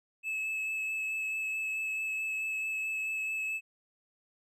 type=tone with vibrato; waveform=triangle; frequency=2600 Hz; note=E7; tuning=24 cents flat; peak=-30 dBFS; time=0.23-3.61 s; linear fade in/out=50 ms; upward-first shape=sine; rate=4.6 Hz; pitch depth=11 cents each way; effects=none